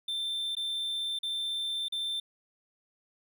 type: tone with dropouts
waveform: triangle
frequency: 3562 Hz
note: A7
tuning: 21 cents sharp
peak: -29 dBFS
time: 0.08-2.2 s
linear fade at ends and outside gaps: 5 ms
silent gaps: 0.552-0.567 / 1.189-1.231 / 1.884-1.922 s
effects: none